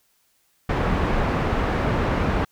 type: low-pass noise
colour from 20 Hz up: pink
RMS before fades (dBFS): -22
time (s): 0.69-2.45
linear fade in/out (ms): 5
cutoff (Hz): 1600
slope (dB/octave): 12
effects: white hiss -65 dBFS RMS until 2.51 s